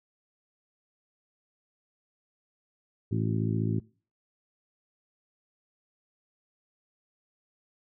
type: harmonic tone with a mistuned harmonic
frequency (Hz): 55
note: A1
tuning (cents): 0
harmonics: 2 / 3 / 4 / 5 / 6 / 7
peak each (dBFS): -28 / -32 / -34 / -36 / -38 / -39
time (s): 3.11-3.8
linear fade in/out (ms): 10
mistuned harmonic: 7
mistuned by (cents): -34
effects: noise-tail reverb RT60 0.4 s tail -24 dB re dry